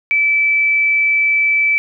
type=tone; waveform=sine; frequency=2313 Hz; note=D7; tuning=27 cents flat; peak=-11 dBFS; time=0.11-1.78 s; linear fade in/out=0 ms; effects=none